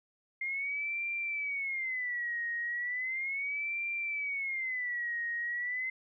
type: tone with vibrato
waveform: sine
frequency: 2107 Hz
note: C7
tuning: 12 cents sharp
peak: -32 dBFS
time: 0.41-5.9 s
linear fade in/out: 5 ms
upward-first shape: sine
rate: 0.36 Hz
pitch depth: 200 cents each way
effects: none